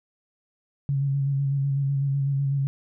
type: tone with vibrato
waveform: sine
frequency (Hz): 138.59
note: C#3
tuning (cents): 0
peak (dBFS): -21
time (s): 0.89-2.67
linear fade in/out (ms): 0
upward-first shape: square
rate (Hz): 8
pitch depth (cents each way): 23
effects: none